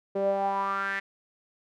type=tone with band-pass filter sweep; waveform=sawtooth; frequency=196.4 Hz; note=G3; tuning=4 cents sharp; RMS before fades=-28 dBFS; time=0.15-1 s; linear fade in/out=10 ms; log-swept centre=480 to 1900 Hz; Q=6.7; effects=none